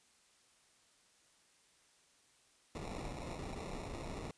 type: noise with sample-and-hold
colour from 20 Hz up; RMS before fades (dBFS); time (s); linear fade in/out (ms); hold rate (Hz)
pink; -44; 2.75-4.31; 0; 1575
effects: white hiss -69 dBFS RMS until 4.37 s + resampled to 22050 Hz